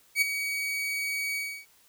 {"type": "tone with ADSR envelope", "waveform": "40% pulse", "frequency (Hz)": 2259, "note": "C#7", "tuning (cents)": 32, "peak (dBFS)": -18, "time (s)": [0.15, 1.66], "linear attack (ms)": 67, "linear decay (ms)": 12, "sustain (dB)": -10, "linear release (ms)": 300, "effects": ["white hiss -61 dBFS RMS until 1.88 s"]}